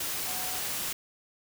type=tone in noise; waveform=sine; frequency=740 Hz; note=F#5; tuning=in tune; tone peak=-42 dBFS; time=0.27-0.59 s; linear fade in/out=5 ms; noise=white; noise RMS=-33 dBFS; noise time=0-0.93 s; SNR=-12 dB; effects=none

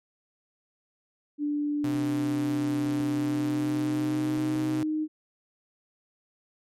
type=tone with pitch glide; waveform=sine; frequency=293.7 to 309 Hz; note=D4 to D#4; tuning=0 to -12 cents; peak=-25 dBFS; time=1.38-5.08 s; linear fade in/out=50 ms; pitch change=+88 cents; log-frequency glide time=3.06-4.65 s
type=tone; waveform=sawtooth; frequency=128.7 Hz; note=C3; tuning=28 cents flat; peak=-28 dBFS; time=1.84-4.83 s; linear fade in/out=2 ms
effects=MP3 64 kbps

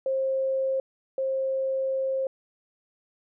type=tone pair in turn; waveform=sine; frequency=532 / 532 Hz; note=C5 / C5; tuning=+29 / +29 cents; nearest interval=unison; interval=0 cents; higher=neither; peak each=-23 / -24 dBFS; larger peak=first; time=0.06-0.8 / 1.18-2.27 s; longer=second; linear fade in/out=2 ms; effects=none

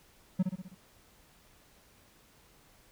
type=tone with echo; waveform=triangle; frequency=185 Hz; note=F#3; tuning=in tune; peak=-21 dBFS; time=0.39-0.43 s; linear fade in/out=10 ms; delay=64 ms; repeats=5; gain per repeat=-5 dB; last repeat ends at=0.75 s; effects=pink hiss -62 dBFS RMS until 2.91 s

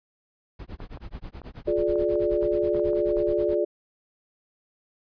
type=noise with tremolo; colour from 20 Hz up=brown; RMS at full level=-35 dBFS; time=0.59-3.55 s; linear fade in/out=5 ms; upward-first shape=sine; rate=9.3 Hz; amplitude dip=100%
type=clicks; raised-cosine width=1 ms; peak=-27 dBFS; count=10; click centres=0.803 / 0.973 / 1.417 / 1.957 / 2.156 / 2.429 / 2.747 / 2.796 / 2.932 / 3.169 s
type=chord; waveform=sine; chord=D diminished; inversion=first; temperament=just; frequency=352.4 / 422.9 / 587.3 Hz; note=F4 / Ab4 / D5; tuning=+16 / +31 / 0 cents; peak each=-25 / -26 / -25 dBFS; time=1.67-3.65 s; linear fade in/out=10 ms
effects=resampled to 11025 Hz

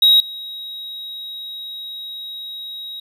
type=tone with level steps; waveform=triangle; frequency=3808 Hz; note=A#7; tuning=36 cents sharp; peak=-7 / -27 dBFS; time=0.02-3 s; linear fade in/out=5 ms; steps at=0.2 s; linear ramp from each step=2 ms; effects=none

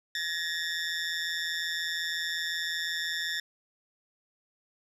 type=ring-modulated tone; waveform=20% pulse; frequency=1788 Hz; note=A6; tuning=27 cents sharp; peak=-22 dBFS; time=0.15-3.4 s; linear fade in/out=2 ms; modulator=82.8 Hz; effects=low-pass 9000 Hz 12 dB/octave + 10-bit

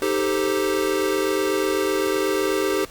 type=chord; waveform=square; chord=A half-diminished seventh; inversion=second; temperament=equal; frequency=311.1 / 392 / 440 / 523.3 Hz; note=Eb4 / G4 / A4 / C5; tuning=0 / 0 / 0 / 0 cents; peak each=-28 / -23 / -28 / -29 dBFS; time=0.02-2.85 s; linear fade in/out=2 ms; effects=pink hiss -44 dBFS RMS until 2.9 s + Opus 48 kbps

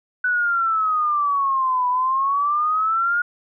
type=exponential two-way sweep; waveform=sine; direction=down then up; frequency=1495 to 986 to 1438 Hz; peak=-17 dBFS; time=0.24-3.22 s; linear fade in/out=5 ms; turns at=1.88 s; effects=none

